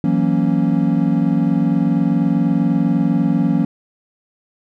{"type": "chord", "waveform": "triangle", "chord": "F# dominant seventh", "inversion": "third", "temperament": "equal", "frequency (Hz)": [164.81, 185, 233.1, 277.2], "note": ["E3", "F#3", "A#3", "C#4"], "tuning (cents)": [0, 0, 0, 0], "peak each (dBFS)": -17, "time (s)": [0.04, 3.65], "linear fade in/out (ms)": 2, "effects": []}